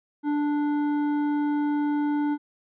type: tone with hard clipping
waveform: triangle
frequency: 293.7 Hz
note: D4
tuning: in tune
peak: -24 dBFS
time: 0.23-2.38 s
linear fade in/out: 50 ms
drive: 13 dB
effects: resampled to 8000 Hz